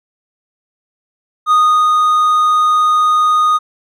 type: tone with ADSR envelope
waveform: triangle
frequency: 1237 Hz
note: D#6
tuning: 10 cents flat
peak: -5 dBFS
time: 1.46-3.59 s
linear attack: 52 ms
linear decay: 370 ms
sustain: -2 dB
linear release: 29 ms
effects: none